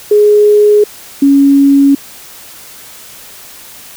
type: tone pair in turn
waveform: sine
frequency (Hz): 417.5 / 278.6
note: G#4 / C#4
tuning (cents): +9 / +9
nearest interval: perfect fifth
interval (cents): 700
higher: first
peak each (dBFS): -3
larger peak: neither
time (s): 0.11-0.84 / 1.22-1.95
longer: neither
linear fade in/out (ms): 5
effects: white hiss -33 dBFS RMS until 3.96 s